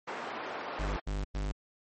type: band-pass noise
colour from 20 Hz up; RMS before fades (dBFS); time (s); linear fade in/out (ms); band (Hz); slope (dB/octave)
white; -39; 0.07-1; 10; 310 to 1200; 12
type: tone bursts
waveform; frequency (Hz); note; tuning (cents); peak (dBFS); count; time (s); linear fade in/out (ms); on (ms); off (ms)
45% pulse; 49.95; G1; +33; -31; 3; 0.79-1.522; 10; 180; 96
effects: MP3 32 kbps